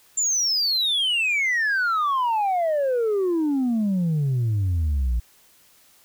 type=exponential sweep; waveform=sine; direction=down; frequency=7300 to 56 Hz; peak=-17 dBFS; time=0.17-5.2 s; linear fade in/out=10 ms; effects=tanh soft clip ceiling -18 dBFS + white hiss -56 dBFS RMS until 6.04 s